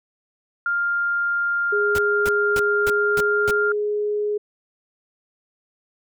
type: tone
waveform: sine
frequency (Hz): 1400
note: F6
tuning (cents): +4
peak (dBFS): -19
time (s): 0.66-3.72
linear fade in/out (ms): 2
type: tone with pitch glide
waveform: sine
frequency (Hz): 412.8 to 417.4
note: G#4 to G#4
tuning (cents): -10 to +9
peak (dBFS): -20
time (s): 1.72-4.38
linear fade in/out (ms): 10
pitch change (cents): +19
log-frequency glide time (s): 2.76-3.7
type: noise bursts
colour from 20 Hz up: pink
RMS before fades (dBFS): -28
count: 6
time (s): 1.95-3.51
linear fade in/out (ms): 2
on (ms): 35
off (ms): 270
effects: none